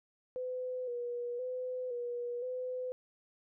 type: tone with vibrato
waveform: sine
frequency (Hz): 493.9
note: B4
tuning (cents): 0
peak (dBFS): -35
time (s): 0.36-2.92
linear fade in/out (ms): 0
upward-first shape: square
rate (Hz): 0.97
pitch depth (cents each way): 41
effects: none